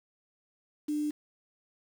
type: tone with quantisation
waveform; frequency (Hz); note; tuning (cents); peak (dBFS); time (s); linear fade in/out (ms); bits
sine; 298.5; D4; +28; -28; 0.88-1.11; 10; 8
effects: none